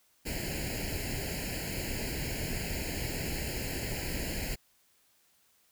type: noise with comb filter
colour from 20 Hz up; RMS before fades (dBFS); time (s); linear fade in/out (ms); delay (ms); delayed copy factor
pink; -35; 0.25-4.56; 20; 0.42; +1
effects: white hiss -68 dBFS RMS until 5.71 s